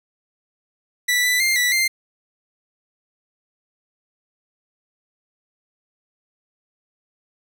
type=tone with pitch steps; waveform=sawtooth; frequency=1967 / 1987 / 2105 / 1964 / 2098 Hz; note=B6 / B6 / C7 / B6 / C7; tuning=-7 / +10 / +10 / -10 / +4 cents; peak=-13 dBFS; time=1.08-1.88 s; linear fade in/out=10 ms; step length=160 ms; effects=none